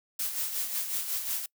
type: noise with tremolo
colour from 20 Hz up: blue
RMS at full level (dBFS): -30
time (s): 0.19-1.46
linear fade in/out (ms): 5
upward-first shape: sine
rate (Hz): 5.5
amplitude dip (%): 55
effects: noise-tail reverb RT60 0.1 s tail -24 dB re dry